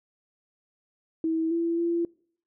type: tone with pitch steps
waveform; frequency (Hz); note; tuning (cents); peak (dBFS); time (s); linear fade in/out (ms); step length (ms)
sine; 323.6 / 335.6 / 339.8; E4 / E4 / F4; -32 / +31 / -47; -23; 1.24-2.05; 2; 270
effects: noise-tail reverb RT60 0.6 s tail -25 dB re dry